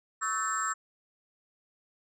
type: tone cluster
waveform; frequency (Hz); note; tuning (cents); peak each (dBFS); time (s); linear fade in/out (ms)
sine; 1115 / 1295 / 1527 / 1767 / 7560; C#6 / E6 / G6 / A6 / A#8; +10 / -31 / -46 / +7 / +23; -35 / -31 / -37 / -37 / -33; 0.21-0.74; 20
effects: tanh soft clip ceiling -21 dBFS

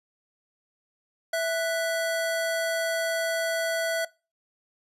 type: tone pair together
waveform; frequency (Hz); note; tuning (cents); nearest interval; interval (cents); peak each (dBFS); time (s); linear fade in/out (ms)
square; 659.3 / 1480.1; E5 / F#6; 0 / 0; octave + major second; 1400; -26 / -32; 1.33-4.05; 5
effects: noise-tail reverb RT60 0.3 s tail -22 dB re dry + resampled to 32000 Hz

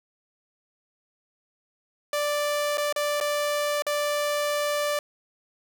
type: tone with dropouts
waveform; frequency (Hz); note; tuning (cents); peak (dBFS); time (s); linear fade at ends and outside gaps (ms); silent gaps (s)
sawtooth; 587.3; D5; 0; -20; 2.13-4.99; 2; 2.773-2.78 / 2.926-2.961 / 3.202-3.21 / 3.822-3.866
effects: 10-bit

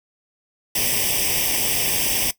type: noise with comb filter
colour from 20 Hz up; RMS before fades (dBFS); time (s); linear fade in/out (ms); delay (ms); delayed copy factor
white; -21; 0.75-2.31; 5; 0.36; +1
effects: noise-tail reverb RT60 0.1 s tail -17 dB re dry

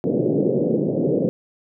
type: band-pass noise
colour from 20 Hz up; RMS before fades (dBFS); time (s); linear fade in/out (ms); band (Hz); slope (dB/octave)
white; -20; 0.04-1.29; 0; 130 to 520; 48
effects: none

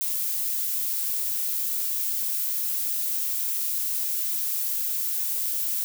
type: noise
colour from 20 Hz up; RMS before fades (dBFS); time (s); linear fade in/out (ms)
violet; -27; 0.01-5.84; 0
effects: none

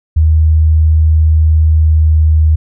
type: tone with pitch glide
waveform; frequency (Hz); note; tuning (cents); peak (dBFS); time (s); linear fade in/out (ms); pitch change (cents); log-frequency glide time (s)
sine; 78.6 to 78.06; D#2 to D#2; +18 to +6; -5; 0.16-2.56; 10; -12; 1.65-2.38
effects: none

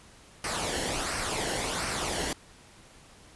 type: noise with flanger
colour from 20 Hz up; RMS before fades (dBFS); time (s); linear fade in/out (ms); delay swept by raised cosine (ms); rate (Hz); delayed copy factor
pink; -31; 0.44-2.33; 2; 0.28 to 0.83; 1.4; -0.55
effects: pink hiss -54 dBFS RMS until 3.35 s + resampled to 24000 Hz

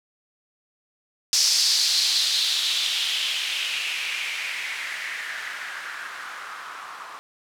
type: noise with low-pass filter sweep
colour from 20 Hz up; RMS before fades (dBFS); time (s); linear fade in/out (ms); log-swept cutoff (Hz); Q
violet; -26; 1.33-7.19; 0; 5200 to 1100; 3.5
effects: none

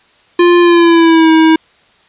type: tone with pitch glide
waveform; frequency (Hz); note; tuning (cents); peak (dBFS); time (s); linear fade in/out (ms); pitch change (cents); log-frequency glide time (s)
square; 349.2 to 320.2; F4 to D#4; 0 to +50; -5; 0.39-1.56; 5; -150; 0.6-1.31
effects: white hiss -49 dBFS RMS until 2.08 s + resampled to 8000 Hz

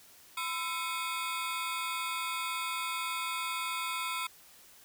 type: ring-modulated tone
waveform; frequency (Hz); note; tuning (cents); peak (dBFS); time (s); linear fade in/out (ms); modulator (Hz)
20% pulse; 1174.7; D6; 0; -25; 0.37-4.27; 5; 159
effects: white hiss -57 dBFS RMS until 4.84 s

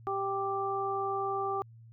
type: harmonic tone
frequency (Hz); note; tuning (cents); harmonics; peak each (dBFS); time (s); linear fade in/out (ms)
392; G4; 0; 1 / 2 / 3; -34 / -34 / -34; 0.07-1.62; 0
effects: added 114 Hz sine -50 dBFS peak until 1.92 s

